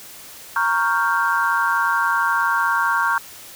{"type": "chord", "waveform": "sine", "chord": "G half-diminished seventh", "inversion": "first", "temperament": "equal", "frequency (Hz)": [932.3, 1108.7, 1396.9, 1568], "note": ["Bb5", "Db6", "F6", "G6"], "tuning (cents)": [0, 0, 0, 0], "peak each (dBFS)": -22, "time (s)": [0.56, 3.18], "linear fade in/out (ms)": 2, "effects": ["white hiss -40 dBFS RMS until 3.55 s"]}